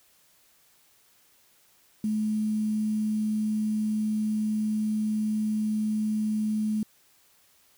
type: tone with quantisation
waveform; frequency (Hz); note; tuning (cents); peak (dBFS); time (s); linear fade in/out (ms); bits
sine; 214.6; A3; -43; -24; 2.04-6.83; 2; 8
effects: white hiss -62 dBFS RMS until 7.77 s